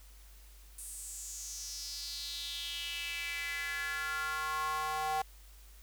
square tone with high-pass filter sweep, 154.8 Hz, D#3, 9 cents flat, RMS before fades -38 dBFS, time 0.78-5.22 s, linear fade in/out 5 ms, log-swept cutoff 9400 to 780 Hz, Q 4.4, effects added 50 Hz sine -53 dBFS peak until 5.82 s + white hiss -61 dBFS RMS until 5.82 s

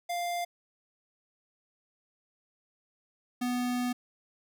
square tone pair in turn, 698 / 246.8 Hz, F5 / B3, -1 / -1 cents, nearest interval octave + tritone, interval 1800 cents, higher first, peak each -31 / -29 dBFS, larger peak second, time 0.09-0.45 / 3.41-3.93 s, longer second, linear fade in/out 10 ms, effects none

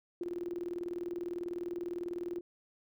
sine tone with tremolo, 349.2 Hz, F4, in tune, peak -33 dBFS, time 0.21-2.41 s, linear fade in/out 2 ms, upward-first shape square, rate 20 Hz, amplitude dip 70%, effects none

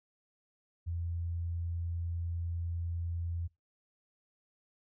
sine tone, 85 Hz, F2, 46 cents flat, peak -33 dBFS, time 0.86-3.48 s, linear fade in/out 20 ms, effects noise-tail reverb RT60 0.2 s tail -21 dB re dry

